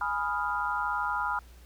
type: chord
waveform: sine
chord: F half-diminished seventh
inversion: first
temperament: equal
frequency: 830.6 / 987.8 / 1244.5 / 1396.9 Hz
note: Ab5 / Cb6 / Eb6 / F6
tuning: 0 / 0 / 0 / 0 cents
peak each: -34 / -32 / -34 / -32 dBFS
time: 0.01-1.39 s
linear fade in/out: 2 ms
effects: added 60 Hz sine -49 dBFS peak until 1.65 s + pink hiss -59 dBFS RMS until 1.65 s